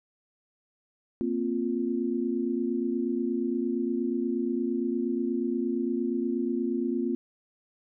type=chord; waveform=sine; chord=Bb suspended second; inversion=none; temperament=equal; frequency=233.1 / 261.6 / 349.2 Hz; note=Bb3 / C4 / F4; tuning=0 / 0 / 0 cents; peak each=-30 dBFS; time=1.21-7.15 s; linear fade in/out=0 ms; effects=none